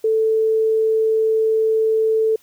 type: tone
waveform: sine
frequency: 441.3 Hz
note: A4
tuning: 5 cents sharp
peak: -14 dBFS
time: 0.04-2.36 s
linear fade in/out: 5 ms
effects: white hiss -55 dBFS RMS until 2.42 s